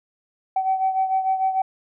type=beating tone pair; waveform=sine; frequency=761 / 767.7 Hz; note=F#5 / G5; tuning=+48 / -36 cents; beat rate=6.7 Hz; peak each=-19 / -25 dBFS; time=0.56-1.62 s; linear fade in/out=5 ms; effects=tanh soft clip ceiling -12 dBFS